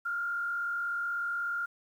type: tone with frequency modulation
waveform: sine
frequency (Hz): 1400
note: F6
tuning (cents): +4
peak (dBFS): -30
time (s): 0.05-1.66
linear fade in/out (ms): 10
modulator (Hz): 43.6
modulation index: 0.58
effects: 10-bit